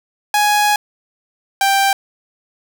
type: tone pair in turn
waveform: sawtooth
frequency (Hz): 833 / 786.2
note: G#5 / G5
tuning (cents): +5 / +5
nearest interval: minor second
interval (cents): 100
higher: first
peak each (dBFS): -8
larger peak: neither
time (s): 0.34-0.76 / 1.61-1.93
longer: first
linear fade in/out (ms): 2
effects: none